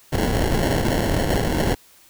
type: noise with sample-and-hold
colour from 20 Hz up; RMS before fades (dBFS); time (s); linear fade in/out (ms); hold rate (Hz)
pink; -20; 0.12-1.75; 10; 1225
effects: white hiss -52 dBFS RMS until 2.09 s